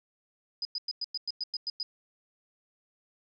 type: tone bursts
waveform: sine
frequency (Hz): 4978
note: D#8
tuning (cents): 0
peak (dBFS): -30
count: 10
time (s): 0.62-1.83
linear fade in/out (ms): 2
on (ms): 31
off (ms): 100
effects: none